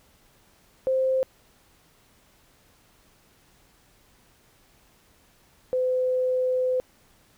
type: tone pair in turn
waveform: sine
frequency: 523.3 / 509.3 Hz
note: C5 / C5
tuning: 0 / -47 cents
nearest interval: unison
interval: 47 cents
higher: first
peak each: -20 / -21 dBFS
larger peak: first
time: 0.87-1.23 / 5.73-6.8 s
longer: second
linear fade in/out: 0 ms
effects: pink hiss -60 dBFS RMS until 7.37 s